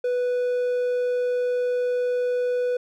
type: tone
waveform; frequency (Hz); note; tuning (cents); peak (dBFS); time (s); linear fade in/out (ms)
triangle; 493.9; B4; 0; -19; 0.04-2.77; 5
effects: none